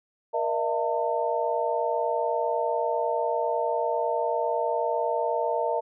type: tone cluster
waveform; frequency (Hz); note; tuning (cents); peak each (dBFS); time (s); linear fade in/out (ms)
sine; 471.7 / 612 / 672 / 902; A#4 / D#5 / E5 / A5; +20 / -29 / +33 / +43; -29; 0.33-5.81; 20
effects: none